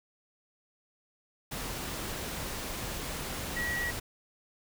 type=tone in noise; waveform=sine; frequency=1921 Hz; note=B6; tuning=48 cents flat; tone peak=-31 dBFS; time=3.56-3.91 s; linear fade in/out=10 ms; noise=pink; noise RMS=-37 dBFS; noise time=1.51-4 s; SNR=+3 dB; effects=none